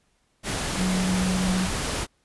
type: tone in noise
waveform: sine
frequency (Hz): 184.9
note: F#3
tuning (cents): -1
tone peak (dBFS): -22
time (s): 0.76-1.69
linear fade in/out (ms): 50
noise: pink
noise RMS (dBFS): -28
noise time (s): 0.43-2.07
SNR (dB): +3
effects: pink hiss -68 dBFS RMS until 2.24 s + resampled to 24000 Hz